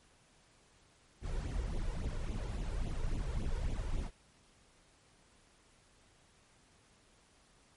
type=noise with flanger; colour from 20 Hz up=brown; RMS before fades=-36 dBFS; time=1.21-4.11 s; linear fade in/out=50 ms; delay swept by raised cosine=0.29 to 2.19 ms; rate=3.6 Hz; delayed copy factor=+0.7; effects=pink hiss -66 dBFS RMS until 7.76 s + MP3 48 kbps